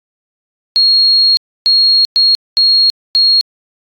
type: tone bursts at uneven times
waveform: sine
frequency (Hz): 4284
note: C8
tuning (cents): +40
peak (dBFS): -6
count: 5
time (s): 0.76-1.37 / 1.66-2.05 / 2.16-2.35 / 2.57-2.9 / 3.15-3.41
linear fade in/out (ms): 0
effects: AAC 64 kbps